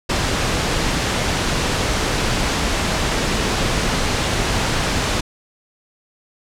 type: noise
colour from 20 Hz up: pink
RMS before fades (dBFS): -19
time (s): 0.09-5.21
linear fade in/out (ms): 10
effects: low-pass 7000 Hz 12 dB/octave